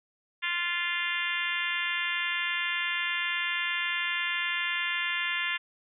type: harmonic tone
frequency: 348.2 Hz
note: F4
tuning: 5 cents flat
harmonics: 3 / 4 / 5 / 6 / 7 / 8 / 9 / 10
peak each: -39 / -39 / -33 / -33 / -37 / -35 / -39 / -39 dBFS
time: 0.42-5.58 s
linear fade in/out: 20 ms
effects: none